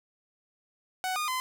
sawtooth tone with pitch steps, 745 / 1223 / 1025 Hz, F#5 / D#6 / C6, +12 / -30 / -36 cents, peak -25 dBFS, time 1.04-1.4 s, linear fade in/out 0 ms, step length 120 ms, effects none

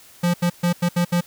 square tone bursts at uneven times, 174.61 Hz, F3, in tune, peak -17 dBFS, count 6, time 0.23-0.34 / 0.42-0.5 / 0.63-0.73 / 0.82-0.89 / 0.96-1.05 / 1.12-1.21 s, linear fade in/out 10 ms, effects white hiss -48 dBFS RMS until 1.26 s

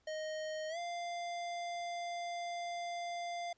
square tone with pitch glide, 622.3 to 694.5 Hz, D#5 to F5, 0 to -10 cents, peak -39 dBFS, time 0.07-3.53 s, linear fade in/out 5 ms, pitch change +190 cents, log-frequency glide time 0.69-0.78 s, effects pink hiss -75 dBFS RMS until 3.57 s + resampled to 16000 Hz

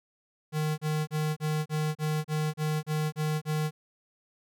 square tone bursts, 153.8 Hz, D#3, 20 cents flat, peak -27 dBFS, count 11, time 0.52-3.71 s, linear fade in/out 50 ms, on 260 ms, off 33 ms, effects none

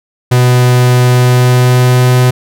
45% pulse tone with pitch glide, 124.5 to 125.87 Hz, B2 to B2, +14 to +33 cents, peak -5 dBFS, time 0.31-2.31 s, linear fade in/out 10 ms, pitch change +19 cents, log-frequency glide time 1.08-2.17 s, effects none

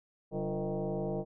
sine tone with frequency modulation, 135.5 Hz, C#3, 39 cents flat, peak -31 dBFS, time 0.31-1.25 s, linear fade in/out 50 ms, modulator 161 Hz, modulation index 3.4, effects none

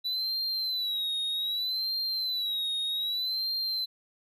triangle tone with vibrato, 3951 Hz, B7, in tune, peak -27 dBFS, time 0.04-3.86 s, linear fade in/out 20 ms, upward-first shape sine, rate 0.64 Hz, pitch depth 100 cents each way, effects none

